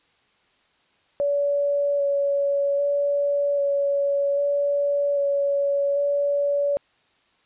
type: tone with vibrato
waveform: sine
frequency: 567 Hz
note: C#5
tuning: 39 cents sharp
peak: -19 dBFS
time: 1.2-6.77 s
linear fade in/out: 0 ms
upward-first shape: square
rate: 0.63 Hz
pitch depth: 11 cents each way
effects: white hiss -63 dBFS RMS until 7.45 s + resampled to 8000 Hz